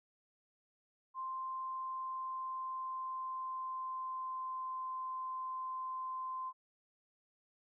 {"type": "tone with pitch glide", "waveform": "sine", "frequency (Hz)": [1046.5, 1037.5], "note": ["C6", "C6"], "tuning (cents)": [0, -15], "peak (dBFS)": -38, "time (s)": [1.14, 6.53], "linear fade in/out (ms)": 50, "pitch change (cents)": -15, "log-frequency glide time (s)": [1.4, 4.85], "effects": []}